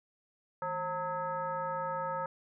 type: tone with frequency modulation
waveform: sine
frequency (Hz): 910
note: A#5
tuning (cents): -42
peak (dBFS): -32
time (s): 0.62-2.26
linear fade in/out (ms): 2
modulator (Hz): 375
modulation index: 1.3
effects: none